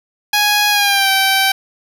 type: tone with pitch glide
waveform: 10% pulse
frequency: 830.6 to 775 Hz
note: G#5 to G5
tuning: 0 to -20 cents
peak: -3 dBFS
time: 0.33-1.52 s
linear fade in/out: 5 ms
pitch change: -120 cents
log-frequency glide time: 0.7-1.1 s
effects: none